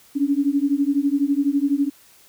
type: beating tone pair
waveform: sine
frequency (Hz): 276.5 / 288.5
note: C#4 / D4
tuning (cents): -4 / -31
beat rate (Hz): 12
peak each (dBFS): -20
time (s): 0.15-1.9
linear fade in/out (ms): 20
effects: white hiss -52 dBFS RMS until 2.28 s